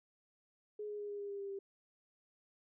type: tone with pitch steps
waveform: sine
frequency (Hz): 420 / 416.1 / 412.3 / 408.5 / 404.8 / 401 / 397.3 / 393.7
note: G#4 / G#4 / G#4 / G#4 / G#4 / G4 / G4 / G4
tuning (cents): +19 / +3 / -13 / -29 / -44 / +39 / +23 / +8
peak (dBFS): -40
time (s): 0.79-1.59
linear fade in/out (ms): 5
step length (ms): 100
effects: none